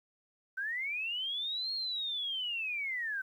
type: linear two-way sweep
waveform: sine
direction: up then down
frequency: 1509 to 4300 to 1509 Hz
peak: -33 dBFS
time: 0.57-3.22 s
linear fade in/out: 10 ms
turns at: 1.73 s
effects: 11-bit